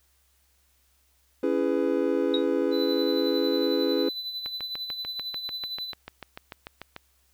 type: chord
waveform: triangle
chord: C# minor seventh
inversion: none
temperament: just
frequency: 277.2 / 332.6 / 415.8 / 498.9 Hz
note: C#4 / E4 / G#4 / B4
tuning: 0 / +16 / +2 / +17 cents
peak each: -26 dBFS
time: 1.43-4.09 s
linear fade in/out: 5 ms
type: tone with exponential decay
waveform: sine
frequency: 3799 Hz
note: A#7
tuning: 32 cents sharp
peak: -22 dBFS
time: 2.34-2.46 s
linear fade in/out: 2 ms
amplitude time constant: 25 ms
type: tone with tremolo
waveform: triangle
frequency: 4000 Hz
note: B7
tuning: 21 cents sharp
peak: -28 dBFS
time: 2.71-5.94 s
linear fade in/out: 50 ms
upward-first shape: sine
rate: 11 Hz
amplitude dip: 50%
type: click train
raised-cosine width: 0.3 ms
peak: -21 dBFS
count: 18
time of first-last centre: 4.46-6.964 s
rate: 6.79 Hz
effects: added 66 Hz sine -67 dBFS peak until 7.33 s + white hiss -67 dBFS RMS until 7.33 s